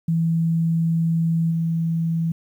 sine tone with level steps, 164.81 Hz, E3, in tune, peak -17 / -19 dBFS, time 0.08-2.32 s, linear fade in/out 5 ms, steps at 1.5 s, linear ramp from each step 20 ms, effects 9-bit

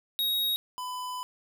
square tone pair in turn, 3781 / 1001.5 Hz, A#7 / B5, +24 / +24 cents, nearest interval octave + major seventh, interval 2300 cents, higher first, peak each -26 / -34 dBFS, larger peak first, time 0.19-0.56 / 0.78-1.23 s, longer second, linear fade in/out 0 ms, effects none

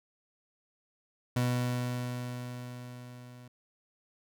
30% pulse tone with level ramp, 123.47 Hz, B2, in tune, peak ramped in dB -23 to -46 dBFS, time 1.36-3.48 s, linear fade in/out 5 ms, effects none

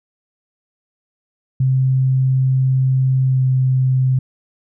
sine tone with pitch glide, 131.2 to 129.99 Hz, C3 to C3, +5 to -11 cents, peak -12 dBFS, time 1.6-4.19 s, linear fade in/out 5 ms, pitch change -16 cents, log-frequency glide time 3.26-3.42 s, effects none

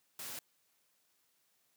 white noise, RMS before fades -44 dBFS, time 0.19-0.39 s, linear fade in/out 2 ms, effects white hiss -75 dBFS RMS until 1.76 s + high-pass 100 Hz 12 dB/octave

